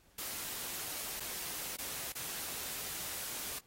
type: noise with dropouts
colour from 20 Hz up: white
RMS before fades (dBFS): -41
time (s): 0.18-3.59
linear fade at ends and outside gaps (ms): 5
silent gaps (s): 1.199-1.203 / 1.763-1.784 / 2.123-2.152
effects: pink hiss -67 dBFS RMS until 3.66 s + AAC 48 kbps

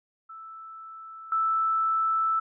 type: tone with level steps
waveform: sine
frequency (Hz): 1318.5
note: E6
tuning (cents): 0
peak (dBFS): -40 / -22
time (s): 0.29-2.4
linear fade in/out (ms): 10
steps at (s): 1.32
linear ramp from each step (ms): 2
effects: none

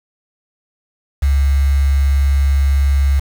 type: tone with quantisation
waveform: sine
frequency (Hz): 69.3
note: C#2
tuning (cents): 0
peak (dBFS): -10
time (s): 1.22-3.2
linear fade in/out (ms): 10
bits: 5
effects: none

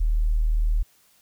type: tone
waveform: sine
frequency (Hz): 38.89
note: D#1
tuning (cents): 0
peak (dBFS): -18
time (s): 0-0.83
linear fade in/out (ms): 10
effects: white hiss -60 dBFS RMS until 1.21 s

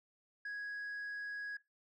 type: tone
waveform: sine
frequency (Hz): 1661.2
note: G#6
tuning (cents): 0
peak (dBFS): -37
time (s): 0.45-1.57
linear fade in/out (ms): 5
effects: noise-tail reverb RT60 0.2 s tail -18 dB re dry + tanh soft clip ceiling -39 dBFS

